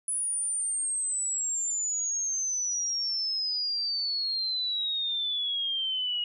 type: exponential sweep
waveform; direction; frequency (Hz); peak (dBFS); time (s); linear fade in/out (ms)
sine; down; 9956 to 2883; -27; 0.08-6.24; 2
effects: none